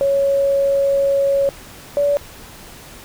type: tone pair in turn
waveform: sine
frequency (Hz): 554.4 / 573.6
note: C#5 / D5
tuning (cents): 0 / -41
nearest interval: minor second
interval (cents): 59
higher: second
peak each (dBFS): -13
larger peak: neither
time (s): 0.01-1.49 / 1.97-2.17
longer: first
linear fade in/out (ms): 0
effects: pink hiss -39 dBFS RMS until 3.04 s